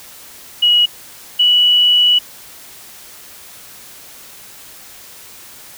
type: tone pair in turn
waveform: sine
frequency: 2910 / 2944 Hz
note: F#7 / F#7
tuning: -29 / -9 cents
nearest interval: unison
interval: 20 cents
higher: second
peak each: -8 dBFS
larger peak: neither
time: 0.62-0.86 / 1.39-2.19 s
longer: second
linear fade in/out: 10 ms
effects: white hiss -38 dBFS RMS until 5.77 s